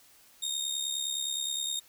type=tone with amplitude modulation; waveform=25% pulse; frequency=3696 Hz; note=A#7; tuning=16 cents flat; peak=-24 dBFS; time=0.42-1.8 s; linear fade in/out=10 ms; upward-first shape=sine; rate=69.7 Hz; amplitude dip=65%; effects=white hiss -59 dBFS RMS until 1.88 s